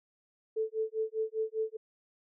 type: tone with tremolo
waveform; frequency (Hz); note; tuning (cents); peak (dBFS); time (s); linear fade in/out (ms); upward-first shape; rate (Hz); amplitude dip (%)
sine; 440; A4; 0; -27; 0.56-1.77; 10; sine; 5; 100
effects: none